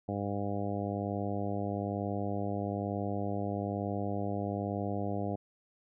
harmonic tone, 101.1 Hz, G#2, 46 cents flat, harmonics 1 / 2 / 3 / 4 / 5 / 6 / 7 / 8, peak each -37 / -37 / -39 / -42 / -41 / -42 / -40 / -47 dBFS, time 0.08-5.36 s, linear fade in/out 10 ms, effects none

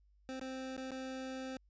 25% pulse tone with dropouts, 261.7 Hz, C4, in tune, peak -37 dBFS, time 0.29-1.57 s, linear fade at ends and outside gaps 0 ms, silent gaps 0.396-0.413 / 0.766-0.777 / 0.907-0.917 s, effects added 50 Hz sine -65 dBFS peak until 1.69 s + resampled to 16000 Hz

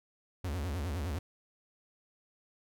45% pulse tone with vibrato, 80.5 Hz, E2, 41 cents flat, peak -33 dBFS, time 0.44-1.19 s, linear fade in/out 5 ms, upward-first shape sine, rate 9.8 Hz, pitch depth 270 cents each way, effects none

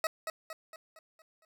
20% pulse tone with echo, 640 Hz, D#5, 49 cents sharp, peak -23 dBFS, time 0.04-0.07 s, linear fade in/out 2 ms, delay 230 ms, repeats 6, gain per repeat -6 dB, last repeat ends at 1.45 s, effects none

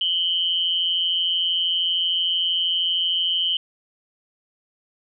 sine tone pair together, 2967 / 3140 Hz, F#7 / G7, +4 / +2 cents, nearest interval minor second, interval 98 cents, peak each -22 dBFS, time 0.01-3.57 s, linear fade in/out 2 ms, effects none

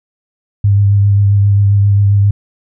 sine tone with vibrato, 100.7 Hz, G2, 47 cents sharp, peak -6 dBFS, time 0.64-2.31 s, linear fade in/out 5 ms, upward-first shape triangle, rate 7.5 Hz, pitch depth 25 cents each way, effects none

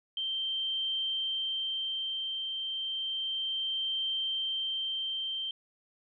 sine tone with tremolo, 3136 Hz, G7, in tune, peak -29 dBFS, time 0.17-5.51 s, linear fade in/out 2 ms, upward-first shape triangle, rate 0.32 Hz, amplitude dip 35%, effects none

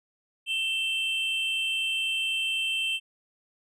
triangle tone pair together, 2672 / 3132 Hz, E7 / G7, +23 / -2 cents, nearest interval minor third, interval 275 cents, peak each -27 dBFS, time 0.46-3 s, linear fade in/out 50 ms, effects resampled to 32000 Hz

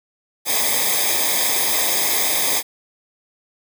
white noise with comb filter, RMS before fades -19 dBFS, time 0.45-2.63 s, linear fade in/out 50 ms, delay 0.7 ms, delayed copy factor -0.95, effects none

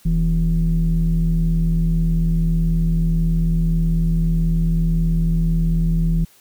sine tone pair together, 40.85 / 164.81 Hz, E1 / E3, -15 / 0 cents, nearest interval 2 octaves, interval 2415 cents, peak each -16 dBFS, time 0.05-6.25 s, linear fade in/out 10 ms, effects tanh soft clip ceiling -10 dBFS + white hiss -52 dBFS RMS until 6.4 s

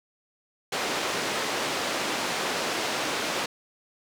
pink band-pass noise, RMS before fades -29 dBFS, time 0.72-3.46 s, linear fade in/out 5 ms, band 330 to 6100 Hz, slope 12 dB/octave, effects none

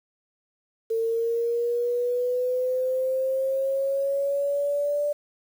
sine linear sweep, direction up, 450.1 to 587.3 Hz, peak -22 dBFS, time 0.9-5.13 s, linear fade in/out 10 ms, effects 8-bit

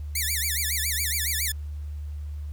5% pulse tone with vibrato, 2005 Hz, B6, 26 cents sharp, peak -15 dBFS, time 0.15-1.52 s, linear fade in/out 5 ms, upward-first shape sine, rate 7.2 Hz, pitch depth 270 cents each way, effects added 74 Hz sine -31 dBFS peak until 2.52 s + pink hiss -60 dBFS RMS until 2.52 s

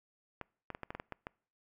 clicks, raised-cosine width 0.5 ms, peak -25 dBFS, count 9, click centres 0.413 / 0.703 / 0.749 / 0.833 / 0.905 / 0.95 / 0.999 / 1.123 / 1.269 s, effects noise-tail reverb RT60 0.5 s tail -26 dB re dry

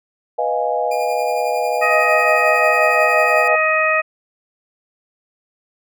sine chord, F half-diminished seventh, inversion second, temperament equal, 493.9 / 622.3 / 698.5 / 830.6 Hz, Cb5 / Eb5 / F5 / Ab5, 0 / 0 / 0 / 0 cents, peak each -22 dBFS, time 0.38-3.56 s, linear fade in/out 10 ms
sawtooth tone with tremolo, 2412 Hz, D7, 46 cents sharp, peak -25 dBFS, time 0.91-3.48 s, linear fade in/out 5 ms, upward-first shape sine, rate 11 Hz, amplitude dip 45%
harmonic tone, 628 Hz, D#5, 16 cents sharp, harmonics 1 / 2 / 3 / 4, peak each -19 / -19 / -19 / -19 dBFS, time 1.81-4.02 s, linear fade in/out 20 ms
effects none

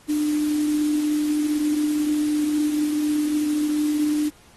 sine tone in noise, 299.6 Hz, D4, 35 cents sharp, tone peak -19 dBFS, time 0.08-4.3 s, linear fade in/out 20 ms, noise white, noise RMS -37 dBFS, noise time 0.08-4.3 s, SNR +15 dB, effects pink hiss -53 dBFS RMS until 4.56 s + AAC 32 kbps

